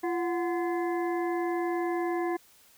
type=harmonic tone with a mistuned harmonic; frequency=343.6 Hz; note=F4; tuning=28 cents flat; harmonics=1 / 2 / 3 / 5 / 6; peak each=-28 / -34 / -38 / -42 / -44 dBFS; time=0.03-2.37 s; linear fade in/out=10 ms; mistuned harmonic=2; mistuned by=+110 cents; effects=white hiss -59 dBFS RMS until 2.77 s